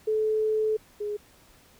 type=tone pair in turn; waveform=sine; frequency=433.4 / 416.2 Hz; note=A4 / G#4; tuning=-26 / +4 cents; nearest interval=minor second; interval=70 cents; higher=first; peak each=-22 / -28 dBFS; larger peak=first; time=0.07-0.77 / 1-1.17 s; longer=first; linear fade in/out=10 ms; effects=pink hiss -57 dBFS RMS until 1.79 s